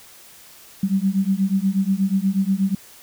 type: beating tone pair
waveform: sine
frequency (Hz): 189.5 / 197.8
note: F#3 / G3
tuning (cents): +42 / +16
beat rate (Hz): 8.3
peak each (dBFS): -20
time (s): 0.83-2.75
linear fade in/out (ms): 5
effects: white hiss -46 dBFS RMS until 3.02 s